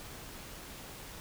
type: silence
effects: pink hiss -47 dBFS RMS until 1.2 s